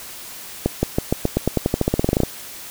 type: accelerating click train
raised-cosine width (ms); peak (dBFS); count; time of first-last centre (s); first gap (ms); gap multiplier
2; -3; 20; 0.66-2.234; 170; 0.91
effects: white hiss -36 dBFS RMS until 2.7 s